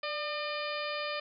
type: harmonic tone with a mistuned harmonic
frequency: 603 Hz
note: D5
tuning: 46 cents sharp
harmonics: 1 / 2 / 3 / 4 / 5 / 6 / 7 / 8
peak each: -37 / -39 / -42 / -40 / -44 / -46 / -47 / -44 dBFS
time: 0.03-1.2 s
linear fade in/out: 5 ms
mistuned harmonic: 1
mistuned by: -39 cents
effects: none